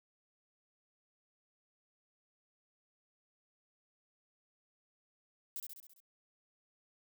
violet noise with echo, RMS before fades -41 dBFS, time 5.56-5.6 s, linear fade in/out 0 ms, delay 67 ms, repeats 6, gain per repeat -4 dB, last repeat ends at 6.002 s, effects none

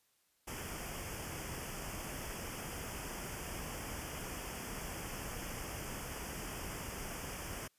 pink band-stop noise, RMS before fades -43 dBFS, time 0.47-7.68 s, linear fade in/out 10 ms, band 3300 to 4800 Hz, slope 96 dB/octave, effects white hiss -75 dBFS RMS until 7.78 s + resampled to 32000 Hz

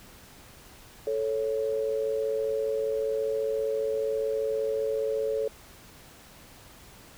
sine tone pair together, 439.5 / 554.4 Hz, A4 / C#5, -2 / 0 cents, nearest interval major third, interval 402 cents, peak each -27 / -30 dBFS, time 1.07-5.48 s, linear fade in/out 2 ms, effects pink hiss -51 dBFS RMS until 7.17 s

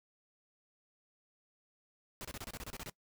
pink noise bursts, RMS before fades -44 dBFS, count 11, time 2.21-2.897 s, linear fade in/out 0 ms, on 37 ms, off 28 ms, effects noise-tail reverb RT60 0.1 s tail -21 dB re dry

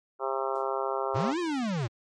harmonic tone, 134 Hz, C3, 42 cents sharp, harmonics 3 / 4 / 5 / 6 / 7 / 8 / 9 / 10, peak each -33 / -34 / -35 / -36 / -36 / -37 / -38 / -38 dBFS, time 0.19-1.34 s, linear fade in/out 50 ms
violet noise with exponential decay, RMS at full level -47 dBFS, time 0.55-0.81 s, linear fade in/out 5 ms, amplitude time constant 55 ms
square linear two-way sweep, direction up then down, 87.31 to 363.2 to 105 Hz, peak -28 dBFS, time 1.14-1.88 s, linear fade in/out 20 ms, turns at 1.39 s
effects low-pass 6000 Hz 12 dB/octave + MP3 48 kbps

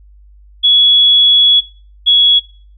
sine tone pair in turn, 3375 / 3356 Hz, G#7 / G#7, +27 / +17 cents, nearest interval unison, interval 10 cents, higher first, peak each -5 dBFS, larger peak neither, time 0.63-1.61 / 2.06-2.4 s, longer first, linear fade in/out 20 ms, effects noise-tail reverb RT60 0.4 s tail -19 dB re dry + added 50 Hz sine -39 dBFS peak until 2.77 s

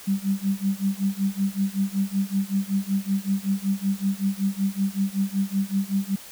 sine tone with tremolo, 196 Hz, G3, in tune, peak -18 dBFS, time 0.07-6.16 s, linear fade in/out 10 ms, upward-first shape sine, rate 5.3 Hz, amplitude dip 95%, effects white hiss -43 dBFS RMS until 6.31 s

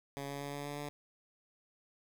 10% pulse tone with pitch steps, 140 / 141.14 / 142.28 / 143.44 / 144.6 / 145.78 Hz, C#3 / C#3 / C#3 / D3 / D3 / D3, +18 / +32 / +45 / -40 / -27 / -12 cents, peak -31 dBFS, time 0.17-0.89 s, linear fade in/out 0 ms, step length 120 ms, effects 10-bit

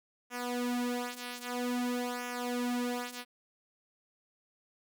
sawtooth tone with flanger, 245.1 Hz, B3, 13 cents flat, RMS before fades -35 dBFS, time 0.3-3.25 s, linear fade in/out 50 ms, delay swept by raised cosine 0.23 to 4.23 ms, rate 0.51 Hz, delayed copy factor -0.8, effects none

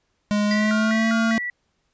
square tone with pitch glide, 207.7 to 225.2 Hz, G#3 to A3, 0 to +40 cents, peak -19 dBFS, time 0.31-1.38 s, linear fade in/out 0 ms, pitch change +140 cents, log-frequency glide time 0.47-1.07 s
sine tone with vibrato, 1661.2 Hz, G#6, in tune, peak -25 dBFS, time 0.51-1.5 s, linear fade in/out 2 ms, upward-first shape square, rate 2.5 Hz, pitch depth 280 cents each way
sine tone with exponential decay, 4852 Hz, D#8, 44 cents flat, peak -25 dBFS, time 0.51-0.68 s, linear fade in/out 2 ms, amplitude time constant 36 ms
effects pink hiss -70 dBFS RMS until 1.93 s + resampled to 16000 Hz

